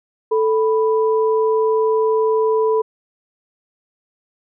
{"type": "tone pair together", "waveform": "sine", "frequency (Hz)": [440, 987.8], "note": ["A4", "B5"], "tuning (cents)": [0, 0], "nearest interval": "octave + major second", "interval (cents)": 1400, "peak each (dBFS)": [-14, -22], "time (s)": [0.31, 2.82], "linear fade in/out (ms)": 10, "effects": []}